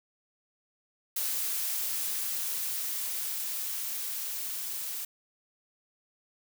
blue noise with level ramp, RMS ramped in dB -31 to -36 dBFS, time 1.16-5.05 s, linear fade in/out 5 ms, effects none

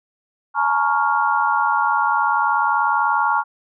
sine chord, Bb minor seventh, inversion third, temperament equal with one note detuned, 852 / 932.3 / 1108.7 / 1396.9 Hz, Ab5 / Bb5 / Db6 / F6, +44 / 0 / 0 / 0 cents, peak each -21 dBFS, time 0.54-3.44 s, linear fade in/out 50 ms, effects none

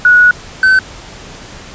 sine / triangle tone pair in turn, 1463 / 1526.9 Hz, F#6 / G6, -20 / -46 cents, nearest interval minor second, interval 74 cents, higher second, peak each -3 dBFS, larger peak neither, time 0.05-0.31 / 0.63-0.79 s, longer first, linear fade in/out 2 ms, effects pink hiss -32 dBFS RMS until 1.74 s + resampled to 16000 Hz

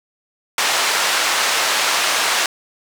pink band-pass noise, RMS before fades -18 dBFS, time 0.58-2.46 s, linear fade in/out 2 ms, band 890 to 7600 Hz, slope 12 dB/octave, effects none

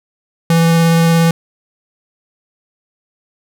square tone with vibrato, 166.1 Hz, E3, 13 cents sharp, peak -9 dBFS, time 0.5-1.31 s, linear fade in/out 2 ms, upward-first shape sine, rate 17 Hz, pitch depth 9 cents each way, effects none

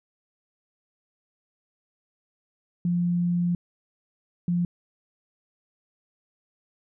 sine tone bursts at uneven times, 174.61 Hz, F3, in tune, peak -21 dBFS, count 2, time 2.85-3.55 / 4.48-4.65 s, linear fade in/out 2 ms, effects none

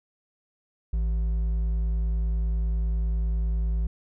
triangle tone with hard clipping, 55 Hz, A1, in tune, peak -24 dBFS, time 0.93-3.87 s, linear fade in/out 5 ms, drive 8 dB, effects none

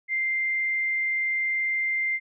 sine tone, 2093 Hz, C7, in tune, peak -23 dBFS, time 0.08-2.2 s, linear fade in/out 50 ms, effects none

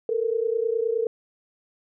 sine tone pair together, 444 / 473.7 Hz, A4 / A#4, +16 / +28 cents, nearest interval minor second, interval 112 cents, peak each -24 / -25 dBFS, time 0.09-1.07 s, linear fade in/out 2 ms, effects none

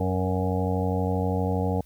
harmonic tone with a mistuned harmonic, 92.5 Hz, F#2, in tune, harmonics 1 / 2 / 3 / 5 / 6 / 7 / 8 / 9, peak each -26 / -29 / -32 / -30 / -37 / -37 / -35 / -35 dBFS, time 0-1.81 s, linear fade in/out 5 ms, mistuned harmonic 5, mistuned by +21 cents, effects added 60 Hz sine -52 dBFS peak until 1.85 s + white hiss -61 dBFS RMS until 1.85 s

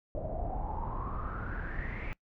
brown noise with low-pass filter sweep, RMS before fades -36 dBFS, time 0.15-2.13 s, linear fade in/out 0 ms, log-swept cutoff 590 to 2300 Hz, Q 9.5, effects noise-tail reverb RT60 0.1 s tail -22 dB re dry

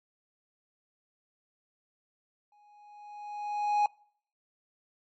triangle tone with exponential growth, 830.6 Hz, G#5, in tune, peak -19 dBFS, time 2.52-3.86 s, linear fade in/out 2 ms, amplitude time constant 290 ms, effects noise-tail reverb RT60 0.6 s tail -26 dB re dry + MP3 32 kbps

